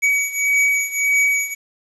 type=beating tone pair; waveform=square; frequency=2266 / 2267.7 Hz; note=C#7 / C#7; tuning=+37 / +39 cents; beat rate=1.7 Hz; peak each=-18 / -21 dBFS; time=0.02-1.55 s; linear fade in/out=20 ms; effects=resampled to 24000 Hz + 8-bit